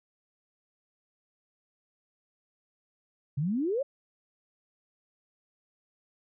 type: exponential sweep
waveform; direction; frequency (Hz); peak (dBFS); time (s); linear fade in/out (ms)
sine; up; 131.4 to 584; -26; 3.37-3.83; 10
effects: none